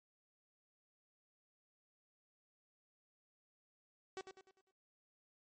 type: tone with echo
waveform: sawtooth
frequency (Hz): 380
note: F#4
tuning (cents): +46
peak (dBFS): -39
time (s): 4.17-4.21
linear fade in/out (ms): 0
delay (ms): 100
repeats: 5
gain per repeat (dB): -7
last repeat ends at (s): 4.71
effects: noise-tail reverb RT60 0.7 s tail -26 dB re dry + MP3 32 kbps